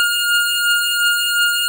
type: beating tone pair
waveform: 25% pulse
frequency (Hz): 1417 / 1419.8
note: F6 / F6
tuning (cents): +25 / +28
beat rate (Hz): 2.8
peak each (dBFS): -17 / -12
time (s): 0-1.68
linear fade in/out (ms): 0
effects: none